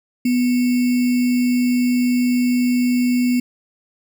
sine tone with sample-and-hold, 246.9 Hz, B3, in tune, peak -14 dBFS, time 0.25-3.4 s, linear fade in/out 5 ms, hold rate 2450 Hz, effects none

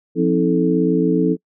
harmonic tone with a mistuned harmonic, 87.31 Hz, F2, in tune, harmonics 2 / 3 / 4 / 5, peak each -19 / -19 / -19 / -19 dBFS, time 0.15-1.37 s, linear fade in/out 50 ms, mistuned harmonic 4, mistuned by -150 cents, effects noise-tail reverb RT60 0.1 s tail -26 dB re dry

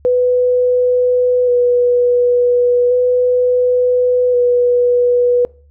sine tone with vibrato, 492.9 Hz, B4, 3 cents flat, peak -9 dBFS, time 0.05-5.45 s, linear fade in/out 0 ms, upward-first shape square, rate 0.35 Hz, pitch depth 14 cents each way, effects noise-tail reverb RT60 0.4 s tail -23 dB re dry + added 72 Hz sine -44 dBFS peak until 5.7 s

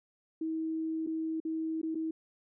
sine tone with dropouts, 320.5 Hz, E4, 49 cents flat, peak -31 dBFS, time 0.41-2.11 s, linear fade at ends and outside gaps 5 ms, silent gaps 1.065-1.071 / 1.402-1.45 / 1.816-1.83 / 1.947-1.953 s, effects none

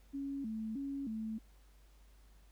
sine tone with vibrato, 246.9 Hz, B3, in tune, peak -37 dBFS, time 0.13-1.39 s, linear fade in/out 20 ms, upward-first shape square, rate 1.6 Hz, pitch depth 200 cents each way, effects added 50 Hz sine -59 dBFS peak until 2.51 s + pink hiss -70 dBFS RMS until 2.51 s

